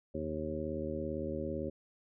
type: harmonic tone with a mistuned harmonic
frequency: 77.78 Hz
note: D#2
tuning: in tune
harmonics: 1 / 2 / 3 / 4 / 5 / 6 / 7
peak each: -43 / -45 / -41 / -42 / -41 / -50 / -40 dBFS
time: 0.14-1.7 s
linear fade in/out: 10 ms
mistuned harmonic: 1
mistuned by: +87 cents
effects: none